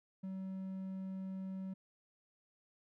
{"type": "tone", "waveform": "triangle", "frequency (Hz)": 190, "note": "F#3", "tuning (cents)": 46, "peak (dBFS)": -38, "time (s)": [0.23, 1.74], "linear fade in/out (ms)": 10, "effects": []}